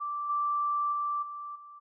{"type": "tone with level steps", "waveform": "sine", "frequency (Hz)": 1171, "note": "D6", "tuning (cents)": -5, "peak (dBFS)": [-31, -26, -28, -37, -46], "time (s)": [0, 1.8], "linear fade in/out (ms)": 20, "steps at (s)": [0.29, 0.92, 1.22, 1.55], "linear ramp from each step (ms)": 10, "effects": []}